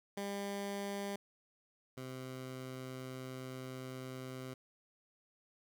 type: tone pair in turn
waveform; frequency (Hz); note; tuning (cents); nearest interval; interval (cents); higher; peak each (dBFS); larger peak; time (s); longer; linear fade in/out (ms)
15% pulse; 200 / 129.68; G3 / C3; +35 / -15; minor sixth; 750; first; -32 / -37; first; 0.17-1.16 / 1.97-4.54; second; 5
effects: none